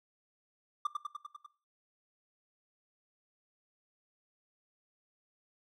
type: tone with echo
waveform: triangle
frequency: 1184 Hz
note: D6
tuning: 14 cents sharp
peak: -26 dBFS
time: 0.85-0.87 s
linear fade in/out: 5 ms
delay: 99 ms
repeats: 6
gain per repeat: -3 dB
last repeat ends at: 1.464 s
effects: noise-tail reverb RT60 0.4 s tail -18 dB re dry